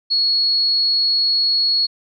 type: tone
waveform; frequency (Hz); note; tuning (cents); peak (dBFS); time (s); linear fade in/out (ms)
sine; 4344; C#8; -36; -14; 0.1-1.87; 20
effects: none